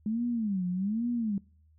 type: tone with vibrato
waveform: sine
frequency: 207.7 Hz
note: G#3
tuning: in tune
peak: -27 dBFS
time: 0.06-1.38 s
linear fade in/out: 2 ms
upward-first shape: sine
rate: 1.2 Hz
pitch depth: 260 cents each way
effects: noise-tail reverb RT60 0.5 s tail -25 dB re dry + added 78 Hz sine -59 dBFS peak until 1.78 s